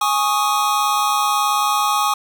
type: chord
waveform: square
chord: Ab suspended fourth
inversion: none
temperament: just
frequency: 830.6 / 1107.5 / 1245.9 Hz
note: Ab5 / Db6 / Eb6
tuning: 0 / -2 / +2 cents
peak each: -21 dBFS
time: 0.01-2.14 s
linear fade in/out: 5 ms
effects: 7-bit